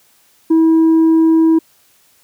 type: tone with tanh clipping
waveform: sine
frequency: 323.8 Hz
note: E4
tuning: 31 cents flat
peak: -8 dBFS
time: 0.5-1.59 s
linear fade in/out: 10 ms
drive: 2 dB
effects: white hiss -53 dBFS RMS until 2.23 s + high-pass 60 Hz 12 dB/octave